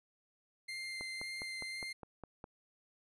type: tone with vibrato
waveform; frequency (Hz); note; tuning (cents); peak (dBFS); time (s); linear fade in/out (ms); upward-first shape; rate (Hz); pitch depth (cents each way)
30% pulse; 2093; C7; 0; -38; 0.68-1.93; 10; sine; 1.9; 9
type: click train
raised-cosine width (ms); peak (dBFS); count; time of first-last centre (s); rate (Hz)
1; -32; 8; 1.01-2.441; 4.89
effects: resampled to 24000 Hz